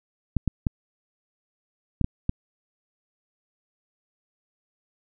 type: clicks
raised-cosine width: 5 ms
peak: -10 dBFS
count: 6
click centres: 0.367 / 0.477 / 0.668 / 2.013 / 2.044 / 2.294 s
effects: none